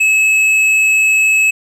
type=tone with hard clipping; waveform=triangle; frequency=2587 Hz; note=E7; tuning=33 cents flat; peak=-10 dBFS; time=0-1.51 s; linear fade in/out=10 ms; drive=10 dB; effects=none